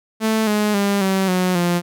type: tone with pitch steps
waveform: sawtooth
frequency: 220 / 210.1 / 200.6 / 191.52 / 182.87 / 174.61 Hz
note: A3 / G#3 / G3 / G3 / F#3 / F3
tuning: 0 / +20 / +40 / -40 / -20 / 0 cents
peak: -12 dBFS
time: 0.2-1.82 s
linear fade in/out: 50 ms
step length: 270 ms
effects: none